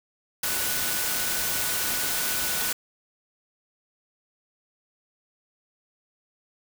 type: tone in noise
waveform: sine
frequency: 1480 Hz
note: F#6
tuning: in tune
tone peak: -37 dBFS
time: 0.43-2.73 s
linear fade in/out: 5 ms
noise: white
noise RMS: -27 dBFS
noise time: 0.43-2.73 s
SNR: -13 dB
effects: none